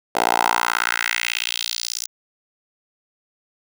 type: tone with high-pass filter sweep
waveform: 10% pulse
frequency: 58.27 Hz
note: A#1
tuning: in tune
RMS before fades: -22 dBFS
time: 0.15-2.07 s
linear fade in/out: 5 ms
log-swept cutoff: 600 to 6200 Hz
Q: 2.5
effects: none